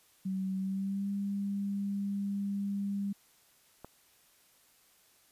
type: tone with pitch glide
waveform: sine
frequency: 190 to 199.79 Hz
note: F#3 to G3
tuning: +46 to +33 cents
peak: -31 dBFS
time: 0.25-3.13 s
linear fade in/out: 10 ms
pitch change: +87 cents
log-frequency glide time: 0.58-1.1 s
type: click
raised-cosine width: 1 ms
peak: -30 dBFS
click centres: 3.846 s
effects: white hiss -65 dBFS RMS until 5.31 s + resampled to 32000 Hz